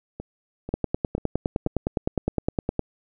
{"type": "two click trains", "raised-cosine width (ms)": 2, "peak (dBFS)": [-20, -9], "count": [4, 21], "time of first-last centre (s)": [[0.2, 1.671], [0.74, 2.793]], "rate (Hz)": [2.04, 9.74], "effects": []}